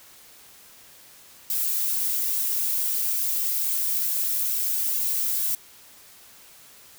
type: noise with flanger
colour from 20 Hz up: violet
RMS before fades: -25 dBFS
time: 1.5-5.55 s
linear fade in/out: 2 ms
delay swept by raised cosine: 1.8 to 2.61 ms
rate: 2.3 Hz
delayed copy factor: +0.6
effects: white hiss -50 dBFS RMS until 6.98 s